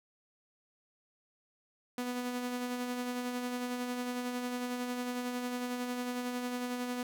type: tone with tremolo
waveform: sawtooth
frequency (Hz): 246.9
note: B3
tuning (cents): 0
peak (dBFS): -29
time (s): 1.98-7.03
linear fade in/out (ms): 2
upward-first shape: sine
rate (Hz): 11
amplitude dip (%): 35
effects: none